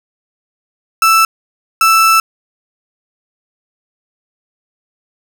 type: tone bursts at uneven times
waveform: 35% pulse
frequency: 1322 Hz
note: E6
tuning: 5 cents sharp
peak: -5 dBFS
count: 2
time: 1.02-1.25 / 1.81-2.2 s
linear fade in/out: 2 ms
effects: none